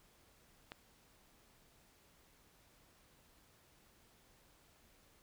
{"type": "click", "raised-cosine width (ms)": 0.3, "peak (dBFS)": -30, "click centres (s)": 0.719, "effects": ["pink hiss -68 dBFS RMS until 5.22 s"]}